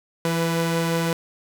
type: tone pair together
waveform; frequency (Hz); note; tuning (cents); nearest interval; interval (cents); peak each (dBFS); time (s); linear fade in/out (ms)
sawtooth; 167 / 495.3; E3 / B4; +23 / +5; octave + perfect fifth; 1882; -18 / -22; 0.25-1.13; 2
effects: none